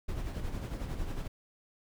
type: noise with tremolo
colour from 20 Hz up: brown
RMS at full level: -34 dBFS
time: 0.08-1.28 s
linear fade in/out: 10 ms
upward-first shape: sine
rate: 11 Hz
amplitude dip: 50%
effects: none